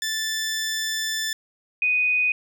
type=tone pair in turn; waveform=15% pulse / sine; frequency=1760 / 2489 Hz; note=A6 / D#7; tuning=0 / 0 cents; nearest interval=tritone; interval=600 cents; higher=second; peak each=-18 / -18 dBFS; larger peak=neither; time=0.02-1.33 / 1.82-2.32 s; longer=first; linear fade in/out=2 ms; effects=none